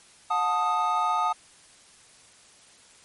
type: chord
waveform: triangle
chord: D# diminished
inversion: first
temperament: equal with one note detuned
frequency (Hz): 725.2 / 880 / 1244.5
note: F#5 / A5 / D#6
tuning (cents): -35 / 0 / 0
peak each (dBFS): -27 / -25 / -23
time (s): 0.3-1.33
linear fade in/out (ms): 10
effects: white hiss -54 dBFS RMS until 3.04 s + MP3 48 kbps